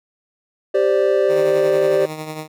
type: chord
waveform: triangle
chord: G suspended fourth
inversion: none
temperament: equal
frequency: 392 / 523.3 / 587.3 Hz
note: G4 / C5 / D5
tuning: 0 / 0 / 0 cents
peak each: -15 / -17 / -16 dBFS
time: 0.74-2.06 s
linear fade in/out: 10 ms
type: tone with tremolo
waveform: 10% pulse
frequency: 155.56 Hz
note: D#3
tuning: in tune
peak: -17 dBFS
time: 1.28-2.48 s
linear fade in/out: 50 ms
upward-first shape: triangle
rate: 11 Hz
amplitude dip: 55%
effects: none